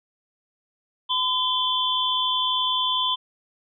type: tone cluster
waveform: sine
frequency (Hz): 1013 / 3122 / 3451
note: B5 / G7 / A7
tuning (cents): +44 / -8 / -34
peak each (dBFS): -25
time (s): 1.09-3.16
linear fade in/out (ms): 20
effects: none